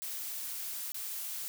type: noise with dropouts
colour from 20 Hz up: blue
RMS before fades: -39 dBFS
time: 0.02-1.48 s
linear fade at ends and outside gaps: 0 ms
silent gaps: 0.92-0.944 s
effects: none